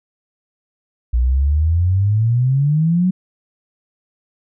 sine exponential sweep, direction up, 58.27 to 188.2 Hz, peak -12 dBFS, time 1.13-3.11 s, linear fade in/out 10 ms, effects none

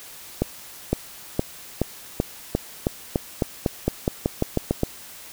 accelerating click train, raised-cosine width 2 ms, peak -6 dBFS, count 17, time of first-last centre 0.42-4.834 s, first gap 510 ms, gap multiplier 0.91, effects white hiss -42 dBFS RMS until 5.32 s

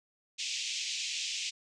pink band-pass noise, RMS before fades -36 dBFS, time 0.38-1.51 s, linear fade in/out 20 ms, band 2400 to 7300 Hz, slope 48 dB/octave, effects none

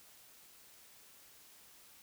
silence, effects white hiss -60 dBFS RMS until 2.02 s

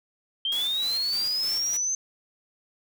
sine linear sweep, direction up, 3113 to 6272 Hz, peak -24 dBFS, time 0.45-1.95 s, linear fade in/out 2 ms
white noise with tremolo, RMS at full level -38 dBFS, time 0.52-1.77 s, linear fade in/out 2 ms, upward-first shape square, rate 3.3 Hz, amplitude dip 40%
effects none

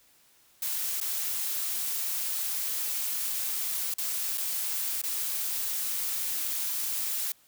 blue noise with dropouts, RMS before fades -31 dBFS, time 0.62-7.32 s, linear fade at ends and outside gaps 2 ms, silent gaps 1.002-1.012 / 3.939-3.983 / 4.375-4.379 / 5.017-5.037 s, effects white hiss -62 dBFS RMS until 7.47 s

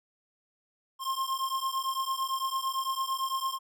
square beating tone pair, 1059 / 1067.9 Hz, C6 / C6, +21 / +35 cents, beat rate 8.9 Hz, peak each -33 / -33 dBFS, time 0.99-3.59 s, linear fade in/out 50 ms, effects none

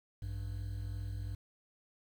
triangle tone pair together, 55.88 / 98.7 Hz, A1 / G2, +27 / +12 cents, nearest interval minor seventh, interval 985 cents, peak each -39 / -37 dBFS, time 0.22-1.35 s, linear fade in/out 5 ms, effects 10-bit

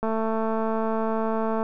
click train, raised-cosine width 1 ms, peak -14 dBFS, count 356, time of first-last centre 0.03-1.629 s, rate 222 Hz, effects none

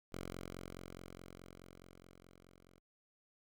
5% pulse tone with level ramp, 44.74 Hz, F1, 43 cents sharp, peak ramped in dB -31 to -53 dBFS, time 0.12-2.8 s, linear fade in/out 10 ms, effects none

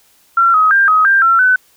sine tone with pitch steps, 1363 / 1266 / 1592 / 1264 / 1586 / 1351 / 1507 Hz, F6 / D#6 / G6 / D#6 / G6 / E6 / F#6, -43 / +30 / +26 / +27 / +20 / +42 / +31 cents, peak -7 dBFS, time 0.37-1.56 s, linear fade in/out 5 ms, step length 170 ms, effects white hiss -52 dBFS RMS until 1.76 s

